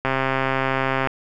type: click train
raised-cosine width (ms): 0.5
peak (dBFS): -6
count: 137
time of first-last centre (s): 0.05-1.073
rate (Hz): 133
effects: none